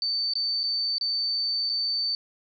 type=tone with dropouts; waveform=sine; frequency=4556 Hz; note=C#8; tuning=47 cents sharp; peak=-24 dBFS; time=0.02-2.15 s; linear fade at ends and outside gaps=1 ms; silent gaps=0.336-0.354 / 0.633-0.638 / 0.983-1.011 / 1.693-1.697 s; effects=none